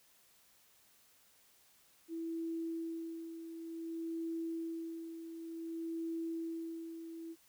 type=tone with tremolo; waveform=sine; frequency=329.6 Hz; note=E4; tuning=in tune; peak=-36 dBFS; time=2.08-7.36 s; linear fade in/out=50 ms; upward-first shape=sine; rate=0.55 Hz; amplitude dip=60%; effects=white hiss -67 dBFS RMS until 7.48 s